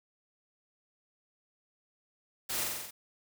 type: noise with echo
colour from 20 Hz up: white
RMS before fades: -35 dBFS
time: 2.49-2.64 s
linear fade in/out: 10 ms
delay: 45 ms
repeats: 6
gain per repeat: -2 dB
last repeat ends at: 2.91 s
effects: none